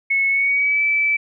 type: tone with pitch glide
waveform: sine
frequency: 2196 to 2312 Hz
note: C#7 to D7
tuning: -17 to -28 cents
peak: -15 dBFS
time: 0.1-1.17 s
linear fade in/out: 10 ms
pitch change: +89 cents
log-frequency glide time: 0.29-0.82 s
effects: none